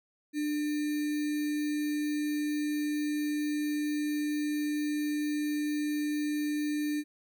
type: tone with sample-and-hold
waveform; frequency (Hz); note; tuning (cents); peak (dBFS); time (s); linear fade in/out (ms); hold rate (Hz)
sine; 297.8; D4; +24; -28; 0.33-7.04; 50; 2100
effects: none